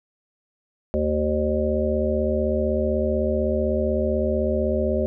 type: harmonic tone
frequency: 75.9 Hz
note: D#2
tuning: 42 cents flat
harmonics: 1 / 3 / 5 / 7 / 8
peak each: -26 / -26 / -26 / -26 / -26 dBFS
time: 0.94-5.06 s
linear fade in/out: 0 ms
effects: none